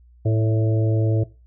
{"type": "harmonic tone with a mistuned harmonic", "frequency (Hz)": 110, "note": "A2", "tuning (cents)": 0, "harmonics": [1, 3, 4, 5, 6], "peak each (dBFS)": [-17, -27, -29, -31, -33], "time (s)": [0.25, 1.24], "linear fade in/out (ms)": 10, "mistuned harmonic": 5, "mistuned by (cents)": 29, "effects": ["noise-tail reverb RT60 0.3 s tail -19 dB re dry", "added 60 Hz sine -48 dBFS peak until 1.46 s"]}